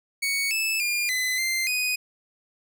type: tone with pitch steps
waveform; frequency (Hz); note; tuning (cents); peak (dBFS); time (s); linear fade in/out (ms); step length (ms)
sawtooth; 2229 / 2621 / 2410 / 2019 / 2086 / 2491; C#7 / E7 / D7 / B6 / C7 / D#7; +9 / -11 / +44 / +38 / -6 / +1; -20; 0.22-1.96; 10; 290
effects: none